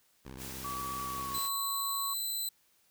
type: tone with vibrato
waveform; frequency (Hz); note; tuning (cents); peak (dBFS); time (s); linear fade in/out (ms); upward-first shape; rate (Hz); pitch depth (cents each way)
10% pulse; 65.41; C2; 0; -36; 0.25-1.39; 5; triangle; 17; 170
type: noise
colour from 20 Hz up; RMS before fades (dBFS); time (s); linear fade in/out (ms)
white; -44; 0.37-1.5; 50
type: tone with pitch glide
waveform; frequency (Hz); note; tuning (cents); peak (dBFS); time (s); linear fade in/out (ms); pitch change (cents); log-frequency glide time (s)
sine; 1142 to 1106.3; D6 to C#6; -49 to -4; -36; 0.64-2.14; 10; -55; 1.06-1.34
type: tone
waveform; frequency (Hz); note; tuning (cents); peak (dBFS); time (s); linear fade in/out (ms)
5% pulse; 4023; B7; +31; -26; 1.34-2.49; 5
effects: white hiss -69 dBFS RMS until 2.9 s